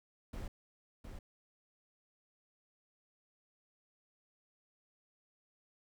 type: noise with echo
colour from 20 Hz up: brown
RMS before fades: -42 dBFS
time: 0.33-0.48 s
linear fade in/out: 5 ms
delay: 710 ms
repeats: 1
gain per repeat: -5 dB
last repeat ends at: 1.19 s
effects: none